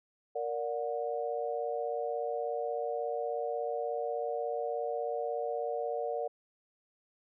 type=chord; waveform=sine; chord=Bb augmented; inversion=none; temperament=just; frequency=466.2 / 582.7 / 728.4 Hz; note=Bb4 / D5 / F#5; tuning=0 / -14 / -27 cents; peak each=-35 / -36 / -37 dBFS; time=0.35-6.28 s; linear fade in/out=10 ms; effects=none